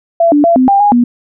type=tone with pitch steps; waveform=sine; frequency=673 / 292.2 / 678 / 256.9 / 795 / 823 / 241.3 Hz; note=E5 / D4 / E5 / C4 / G5 / G#5 / B3; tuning=+36 / -9 / +49 / -32 / +24 / -16 / -40 cents; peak=-5 dBFS; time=0.2-1.04 s; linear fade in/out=5 ms; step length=120 ms; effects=none